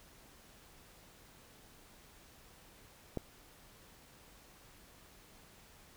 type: click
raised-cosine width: 2 ms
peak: -22 dBFS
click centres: 3.173 s
effects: pink hiss -60 dBFS RMS until 5.96 s